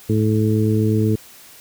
harmonic tone, 108.3 Hz, A2, 27 cents flat, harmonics 1 / 2 / 3 / 4, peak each -17 / -20 / -22 / -23 dBFS, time 0.09-1.16 s, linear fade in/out 10 ms, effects white hiss -44 dBFS RMS until 1.6 s

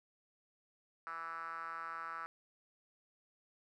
5% pulse tone with band-pass filter, 164.81 Hz, E3, in tune, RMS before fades -44 dBFS, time 1.07-2.26 s, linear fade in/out 0 ms, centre 1300 Hz, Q 5.8, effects none

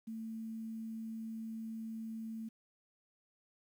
sine tone with quantisation, 223.3 Hz, A3, 26 cents sharp, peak -40 dBFS, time 0.07-2.49 s, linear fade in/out 10 ms, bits 11, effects none

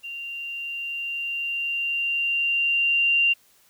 sine tone with level ramp, 2776 Hz, F7, 11 cents flat, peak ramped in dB -32 to -16 dBFS, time 0.03-3.34 s, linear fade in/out 20 ms, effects white hiss -59 dBFS RMS until 3.69 s

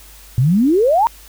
sine exponential sweep, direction up, 116.4 to 965 Hz, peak -10 dBFS, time 0.38-1.07 s, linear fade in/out 0 ms, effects added 50 Hz sine -42 dBFS peak until 1.28 s + white hiss -43 dBFS RMS until 1.28 s

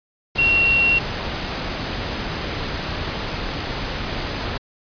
sine tone in noise, 2738 Hz, F7, 35 cents flat, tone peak -14 dBFS, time 0.38-0.99 s, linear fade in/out 10 ms, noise pink, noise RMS -26 dBFS, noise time 0.35-4.58 s, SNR +9 dB, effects resampled to 11025 Hz

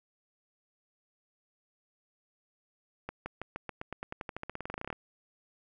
accelerating click train, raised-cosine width 0.5 ms, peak -22 dBFS, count 25, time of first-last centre 3.09-4.928 s, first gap 170 ms, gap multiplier 0.92, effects none

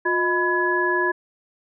sine tone cluster, 357.4 / 624 / 994 / 1689 Hz, F4 / D#5 / B5 / G#6, +40 / +5 / +11 / +29 cents, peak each -23 / -31 / -24 / -22 dBFS, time 0.05-1.12 s, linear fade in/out 10 ms, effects none

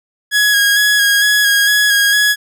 sawtooth tone with vibrato, 1660 Hz, G#6, 1 cent flat, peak -6 dBFS, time 0.31-2.36 s, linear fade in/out 50 ms, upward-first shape square, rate 2.2 Hz, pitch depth 21 cents each way, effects none

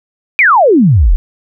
sine exponential sweep, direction down, 2470 to 33.43 Hz, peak -4 dBFS, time 0.39-1.16 s, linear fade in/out 0 ms, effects none

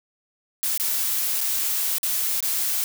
blue noise with dropouts, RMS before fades -24 dBFS, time 0.63-2.84 s, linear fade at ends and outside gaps 0 ms, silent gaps 0.776-0.798 / 1.406-1.412 / 1.983-2.031 / 2.405-2.426 s, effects none

